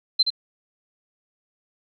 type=tone with echo; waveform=sine; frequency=4100 Hz; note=C8; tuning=36 cents flat; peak=-13 dBFS; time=0.19-0.23 s; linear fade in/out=10 ms; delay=74 ms; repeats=1; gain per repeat=-6 dB; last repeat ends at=0.304 s; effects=none